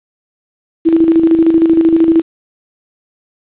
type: tone with tremolo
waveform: sine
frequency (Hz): 327.8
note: E4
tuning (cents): -10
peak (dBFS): -4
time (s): 0.85-2.22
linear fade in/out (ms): 20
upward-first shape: square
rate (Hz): 13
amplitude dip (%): 50
effects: resampled to 8000 Hz + 7-bit